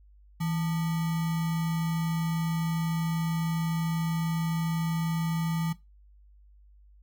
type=tone with sample-and-hold; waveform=sine; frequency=163.7 Hz; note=E3; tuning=12 cents flat; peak=-26 dBFS; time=0.4-5.73 s; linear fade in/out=10 ms; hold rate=1050 Hz; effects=noise-tail reverb RT60 0.2 s tail -17 dB re dry + added 50 Hz sine -53 dBFS peak until 7.02 s